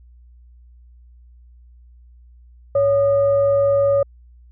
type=tone with frequency modulation; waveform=sine; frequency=560 Hz; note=C#5; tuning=18 cents sharp; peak=-13 dBFS; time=2.75-4.03 s; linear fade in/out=5 ms; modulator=665 Hz; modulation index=0.28; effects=added 60 Hz sine -44 dBFS peak until 4.51 s